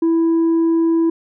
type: tone with tanh clipping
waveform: sine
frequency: 330 Hz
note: E4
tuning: 2 cents sharp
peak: -13 dBFS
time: 0.02-1.1 s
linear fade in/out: 5 ms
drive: 2 dB
effects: none